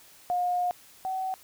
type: tone pair in turn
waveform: sine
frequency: 715 / 756 Hz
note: F5 / F#5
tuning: +41 / +37 cents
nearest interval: minor second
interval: 96 cents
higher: second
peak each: -24 / -28 dBFS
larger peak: first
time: 0.3-0.71 / 1.05-1.34 s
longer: first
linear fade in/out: 0 ms
effects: white hiss -54 dBFS RMS until 1.43 s